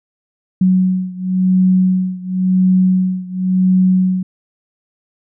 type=beating tone pair; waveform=sine; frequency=185 / 185.94 Hz; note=F#3 / F#3; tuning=0 / +9 cents; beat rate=0.94 Hz; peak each=-13 / -15 dBFS; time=0.61-4.23 s; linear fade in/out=5 ms; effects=none